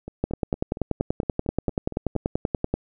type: two click trains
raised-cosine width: 2 ms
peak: -21 / -9 dBFS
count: 10 / 27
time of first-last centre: 0.08-2.154 / 0.24-2.74 s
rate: 4.34 / 10.4 Hz
effects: none